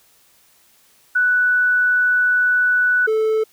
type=tone pair in turn; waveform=sine / triangle; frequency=1483 / 437.7 Hz; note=F#6 / A4; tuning=+4 / -9 cents; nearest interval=octave + major sixth; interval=2113 cents; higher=first; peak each=-13 dBFS; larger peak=neither; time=1.15-3.07 / 3.07-3.44 s; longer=first; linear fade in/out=10 ms; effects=white hiss -55 dBFS RMS until 3.52 s